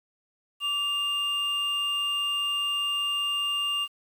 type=tone pair together; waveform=triangle; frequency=1159 / 2805 Hz; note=D6 / F7; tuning=-23 / +7 cents; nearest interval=octave + minor third; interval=1530 cents; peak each=-33 / -24 dBFS; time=0.6-3.88 s; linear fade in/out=50 ms; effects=9-bit